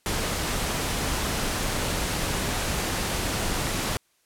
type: noise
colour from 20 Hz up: pink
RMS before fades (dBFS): -27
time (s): 0.06-3.97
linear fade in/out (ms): 0
effects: white hiss -67 dBFS RMS until 4.25 s + low-pass 12000 Hz 12 dB/octave